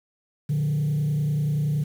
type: tone with frequency modulation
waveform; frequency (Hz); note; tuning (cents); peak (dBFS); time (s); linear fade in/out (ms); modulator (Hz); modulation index
sine; 148.3; D3; +17; -19; 0.49-1.84; 10; 30.5; 0.46
effects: tanh soft clip ceiling -19 dBFS + 8-bit